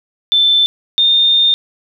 sine tone pair in turn, 3536 / 3635 Hz, A7 / A#7, +8 / -44 cents, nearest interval unison, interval 48 cents, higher second, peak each -8 dBFS, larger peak neither, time 0.32-0.66 / 0.98-1.54 s, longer second, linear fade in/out 0 ms, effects 8-bit

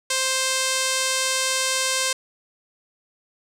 5% pulse tone with low-pass filter, 524 Hz, C5, 2 cents sharp, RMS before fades -23 dBFS, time 0.1-2.13 s, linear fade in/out 5 ms, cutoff 9700 Hz, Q 5.9, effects none

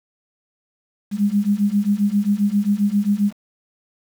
sine beating tone pair, 200 / 207.5 Hz, G3 / G#3, +35 / -1 cents, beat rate 7.5 Hz, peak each -19 / -18 dBFS, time 1.11-3.33 s, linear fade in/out 50 ms, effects 7-bit

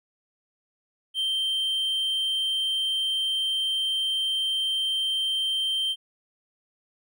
triangle tone, 3136 Hz, G7, in tune, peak -22 dBFS, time 1.14-5.96 s, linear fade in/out 50 ms, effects none

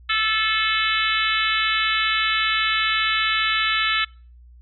harmonic tone with a mistuned harmonic, 434.9 Hz, A4, 20 cents flat, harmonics 3 / 4 / 5 / 6 / 7 / 8 / 9, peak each -24 / -25 / -26 / -27 / -27 / -28 / -29 dBFS, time 0.09-4.05 s, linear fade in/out 10 ms, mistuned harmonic 3, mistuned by +24 cents, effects noise-tail reverb RT60 0.4 s tail -25 dB re dry + added 60 Hz sine -44 dBFS peak until 4.61 s

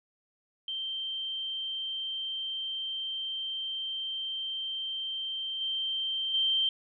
sine tone with level steps, 3136 Hz, G7, in tune, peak -32 / -29 / -24 dBFS, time 0.68-6.69 s, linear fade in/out 2 ms, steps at 5.61 / 6.34 s, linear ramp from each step 2 ms, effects none

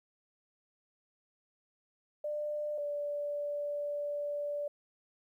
sine tone pair in turn, 596 / 582.4 Hz, D5 / D5, +25 / -15 cents, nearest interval unison, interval 40 cents, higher first, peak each -33 / -33 dBFS, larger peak neither, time 2.24-2.78 / 2.78-4.68 s, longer second, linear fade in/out 5 ms, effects 12-bit

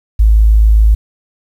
sine tone, 53.7 Hz, A1, 41 cents flat, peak -4 dBFS, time 0.19-0.95 s, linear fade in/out 10 ms, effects 7-bit

